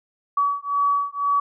sine beating tone pair, 1137 / 1139 Hz, C#6 / C#6, +44 / +47 cents, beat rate 2 Hz, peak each -22 dBFS, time 0.37-1.4 s, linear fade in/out 5 ms, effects none

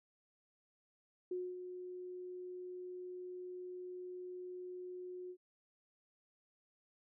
sine tone with ADSR envelope, 362.7 Hz, F#4, 34 cents flat, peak -36 dBFS, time 1.31-5.37 s, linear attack 5 ms, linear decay 240 ms, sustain -8 dB, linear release 68 ms, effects none

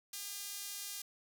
sawtooth tone with high-pass filter, 403.6 Hz, G#4, 49 cents flat, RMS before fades -44 dBFS, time 0.13-1.02 s, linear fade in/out 5 ms, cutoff 5200 Hz, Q 0.67, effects none

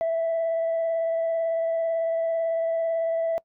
sine tone with vibrato, 659.3 Hz, E5, in tune, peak -20 dBFS, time 0.01-3.38 s, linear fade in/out 0 ms, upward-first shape sine, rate 18 Hz, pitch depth 12 cents each way, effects noise-tail reverb RT60 0.1 s tail -23 dB re dry + tanh soft clip ceiling -20 dBFS

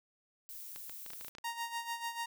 violet noise, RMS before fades -47 dBFS, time 0.49-1.29 s, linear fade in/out 0 ms
clicks, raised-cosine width 0.2 ms, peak -30 dBFS, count 10, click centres 0.761 / 0.896 / 1.063 / 1.104 / 1.134 / 1.211 / 1.247 / 1.283 / 1.351 / 1.384 s
sawtooth tone with tremolo, 932.3 Hz, A#5, in tune, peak -31 dBFS, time 1.44-2.26 s, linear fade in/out 5 ms, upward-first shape sine, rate 6.8 Hz, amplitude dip 70%
effects none

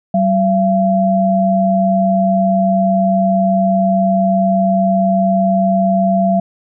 sine tone pair together, 191 / 680.6 Hz, G3 / F5, -45 / -45 cents, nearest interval octave + minor seventh, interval 2200 cents, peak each -13 dBFS, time 0.14-6.4 s, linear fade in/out 5 ms, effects none

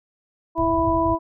harmonic tone, 329.6 Hz, E4, in tune, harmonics 1 / 2 / 3, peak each -22 / -23 / -21 dBFS, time 0.55-1.19 s, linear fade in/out 50 ms
white low-pass noise, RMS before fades -30 dBFS, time 0.58-1.15 s, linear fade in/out 0 ms, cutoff 130 Hz, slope 96 dB/octave
effects none

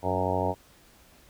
harmonic tone with a mistuned harmonic, 92.5 Hz, F#2, in tune, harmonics 1 / 2 / 3 / 4 / 5 / 6 / 7 / 8 / 9 / 10, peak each -32 / -36 / -35 / -36 / -33 / -33 / -32 / -35 / -33 / -33 dBFS, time 0.02-0.55 s, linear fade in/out 50 ms, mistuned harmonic 2, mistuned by -32 cents, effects pink hiss -57 dBFS RMS until 1.29 s

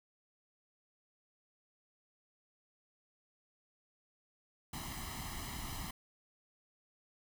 pink noise with comb filter, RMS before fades -43 dBFS, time 4.73-5.91 s, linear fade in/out 5 ms, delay 0.99 ms, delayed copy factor +0.8, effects none

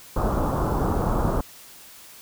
pink low-pass noise, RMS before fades -23 dBFS, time 0.16-1.41 s, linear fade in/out 5 ms, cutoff 1300 Hz, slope 48 dB/octave, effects white hiss -46 dBFS RMS until 2.21 s

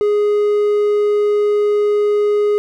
triangle tone, 415.3 Hz, G#4, in tune, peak -10 dBFS, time 0.01-2.58 s, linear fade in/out 0 ms, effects none

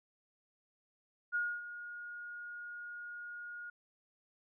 sine tone with ADSR envelope, 1434 Hz, F6, 45 cents sharp, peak -30 dBFS, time 1.32-3.7 s, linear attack 32 ms, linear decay 260 ms, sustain -13 dB, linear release 5 ms, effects none

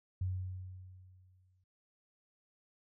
sine tone with exponential decay, 92.5 Hz, F#2, in tune, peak -31 dBFS, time 0.21-1.64 s, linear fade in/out 5 ms, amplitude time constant 310 ms, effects none

